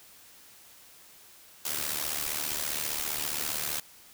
white noise with amplitude modulation, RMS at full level -29 dBFS, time 1.65-3.8 s, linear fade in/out 5 ms, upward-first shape sine, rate 75.1 Hz, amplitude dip 75%, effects white hiss -54 dBFS RMS until 4.13 s

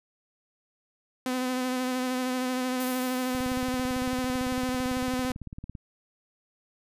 sawtooth tone with vibrato, 254.3 Hz, C4, 49 cents flat, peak -23 dBFS, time 1.26-5.32 s, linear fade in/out 2 ms, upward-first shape sine, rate 13 Hz, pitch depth 23 cents each way
violet noise with exponential decay, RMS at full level -34 dBFS, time 2.8-4.97 s, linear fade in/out 1 ms, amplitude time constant 470 ms
click train, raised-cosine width 5 ms, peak -26 dBFS, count 44, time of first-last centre 3.35-5.752 s, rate 17.9 Hz
effects resampled to 32000 Hz

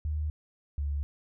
sine tone pair in turn, 76 / 71.73 Hz, D#2 / D2, -40 / -40 cents, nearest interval minor second, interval 100 cents, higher first, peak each -28 / -28 dBFS, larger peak neither, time 0.05-0.3 / 0.78-1.03 s, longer neither, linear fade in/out 0 ms, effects none

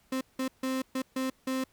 35% pulse tone bursts at uneven times, 261.6 Hz, C4, in tune, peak -27 dBFS, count 6, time 0.12-0.21 / 0.39-0.48 / 0.63-0.82 / 0.95-1.02 / 1.16-1.3 / 1.47-1.64 s, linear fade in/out 5 ms, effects pink hiss -66 dBFS RMS until 1.72 s

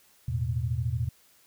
sine chord, E suspended fourth, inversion none, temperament equal, 82.41 / 110 / 123.47 Hz, E2 / A2 / B2, 0 / 0 / 0 cents, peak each -32 / -31 / -29 dBFS, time 0.28-1.09 s, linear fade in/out 5 ms, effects white hiss -61 dBFS RMS until 1.46 s

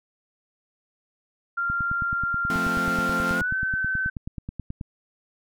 sine tone with pitch glide, 1389 to 1532.3 Hz, F6 to G6, -10 to -40 cents, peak -23 dBFS, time 1.57-4.1 s, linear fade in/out 10 ms, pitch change +170 cents, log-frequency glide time 3.3-3.53 s
click train, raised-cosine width 5 ms, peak -20 dBFS, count 30, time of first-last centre 1.7-4.812 s, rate 9.32 Hz
sawtooth chord, F major, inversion none, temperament equal, 174.61 / 220 / 261.6 Hz, F3 / A3 / C4, 0 / 0 / 0 cents, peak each -27 dBFS, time 2.5-3.41 s, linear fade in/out 0 ms
effects none

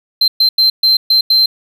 triangle tone bursts at uneven times, 4117 Hz, C8, 29 cents flat, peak -6 dBFS, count 6, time 0.21-0.28 / 0.4-0.49 / 0.58-0.7 / 0.83-0.97 / 1.1-1.21 / 1.3-1.46 s, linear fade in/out 5 ms, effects none

